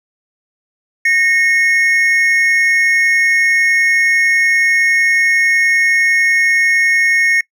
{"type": "tone pair together", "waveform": "triangle", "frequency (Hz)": [1848.2, 2179], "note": ["A#6", "C#7"], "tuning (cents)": [-15, -30], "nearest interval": "minor third", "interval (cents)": 285, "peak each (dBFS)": -11, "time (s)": [1.05, 7.41], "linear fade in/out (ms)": 5, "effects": ["noise-tail reverb RT60 0.1 s tail -22 dB re dry"]}